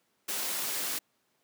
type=noise; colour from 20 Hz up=white; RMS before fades=-33 dBFS; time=0.28-0.99 s; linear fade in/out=10 ms; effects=pink hiss -73 dBFS RMS until 1.43 s + high-pass 200 Hz 12 dB/octave